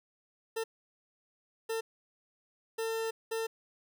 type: tone bursts at uneven times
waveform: 40% pulse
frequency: 450.1 Hz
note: A4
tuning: 39 cents sharp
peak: -31 dBFS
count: 4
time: 0.56-0.64 / 1.69-1.81 / 2.78-3.11 / 3.31-3.47 s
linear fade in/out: 10 ms
effects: none